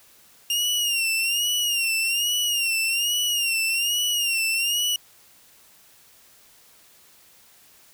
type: tone with vibrato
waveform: sawtooth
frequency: 2803 Hz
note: F7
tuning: 6 cents sharp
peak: -18 dBFS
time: 0.5-4.96 s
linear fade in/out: 2 ms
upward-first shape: sine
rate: 1.2 Hz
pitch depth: 89 cents each way
effects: white hiss -54 dBFS RMS until 7.93 s